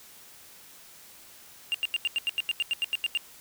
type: tone bursts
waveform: triangle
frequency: 2794 Hz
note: F7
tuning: in tune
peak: -22 dBFS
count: 14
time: 1.72-3.174 s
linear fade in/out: 0 ms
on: 24 ms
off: 86 ms
effects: white hiss -51 dBFS RMS until 3.4 s